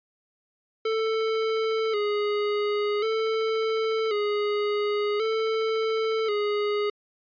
square tone with vibrato, 428.7 Hz, A4, 45 cents flat, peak -24 dBFS, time 0.85-6.9 s, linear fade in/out 5 ms, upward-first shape square, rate 0.46 Hz, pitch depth 57 cents each way, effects resampled to 11025 Hz

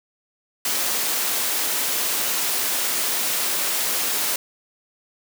white high-pass noise, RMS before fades -23 dBFS, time 0.65-4.36 s, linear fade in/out 2 ms, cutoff 240 Hz, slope 12 dB/octave, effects none

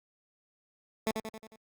15% pulse tone with echo, 220 Hz, A3, in tune, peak -21 dBFS, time 1.07-1.11 s, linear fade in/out 0 ms, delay 90 ms, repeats 5, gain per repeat -5 dB, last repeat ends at 1.56 s, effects Opus 48 kbps

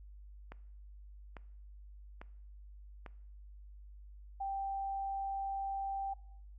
click train, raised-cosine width 0.5 ms, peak -32 dBFS, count 4, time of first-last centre 0.52-3.062 s, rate 1.18 Hz
sine tone, 784 Hz, G5, in tune, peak -35 dBFS, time 4.4-6.14 s, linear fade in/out 10 ms
effects noise-tail reverb RT60 0.7 s tail -20 dB re dry + added 50 Hz sine -50 dBFS peak until 6.58 s

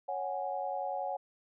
sine chord, C# suspended fourth, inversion none, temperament equal, 554.4 / 740 / 830.6 Hz, C#5 / F#5 / G#5, 0 / 0 / 0 cents, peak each -38 / -36 / -38 dBFS, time 0.08-1.17 s, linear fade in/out 10 ms, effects none

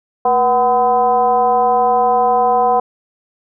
sine tone with frequency modulation, 748 Hz, F#5, 19 cents sharp, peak -10 dBFS, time 0.25-2.8 s, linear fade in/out 5 ms, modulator 263 Hz, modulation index 0.98, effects none

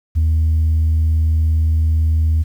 sine tone with ADSR envelope, 79.4 Hz, D#2, 36 cents sharp, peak -8 dBFS, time 0.15-2.44 s, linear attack 28 ms, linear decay 16 ms, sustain -2 dB, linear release 25 ms, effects tanh soft clip ceiling -10 dBFS + 8-bit

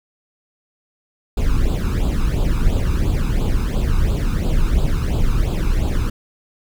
brown noise with flanger, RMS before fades -17 dBFS, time 1.37-6.1 s, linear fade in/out 5 ms, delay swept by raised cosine 0.25 to 0.81 ms, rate 2.9 Hz, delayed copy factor +0.8, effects none

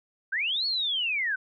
sine linear two-way sweep, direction up then down, 1480 to 4435 to 1480 Hz, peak -25 dBFS, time 0.32-1.36 s, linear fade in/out 10 ms, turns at 0.66 s, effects none

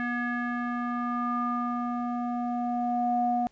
square tone with low-pass filter sweep, 241.8 Hz, B3, 36 cents flat, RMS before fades -29 dBFS, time 0-3.47 s, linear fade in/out 0 ms, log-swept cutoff 1800 to 680 Hz, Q 6.2, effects pink hiss -63 dBFS RMS until 3.51 s + resampled to 16000 Hz

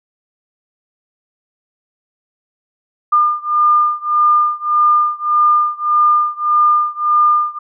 sine beating tone pair, 1205 / 1206.7 Hz, D6 / D6, +44 / +47 cents, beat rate 1.7 Hz, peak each -13 / -14 dBFS, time 3.12-7.59 s, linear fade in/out 10 ms, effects none

